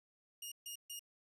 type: tone bursts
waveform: 15% pulse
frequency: 2848 Hz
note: F7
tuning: 33 cents sharp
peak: -37 dBFS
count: 3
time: 0.42-0.994 s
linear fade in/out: 5 ms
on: 98 ms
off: 140 ms
effects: none